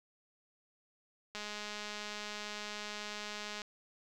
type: click train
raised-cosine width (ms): 0.2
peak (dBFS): -25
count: 475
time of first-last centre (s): 1.35-3.618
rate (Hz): 209
effects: none